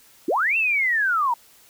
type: linear two-way sweep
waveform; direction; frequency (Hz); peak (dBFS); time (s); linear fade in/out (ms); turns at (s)
sine; up then down; 261.6 to 2726 to 909; -18; 0.28-1.34; 5; 0.57
effects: white hiss -53 dBFS RMS until 1.69 s